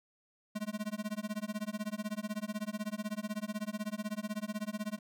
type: tone with tremolo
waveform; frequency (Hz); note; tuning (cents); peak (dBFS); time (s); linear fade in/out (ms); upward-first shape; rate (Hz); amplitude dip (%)
square; 211.7; G#3; +33; -33; 0.55-4.99; 10; sine; 16; 100
effects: none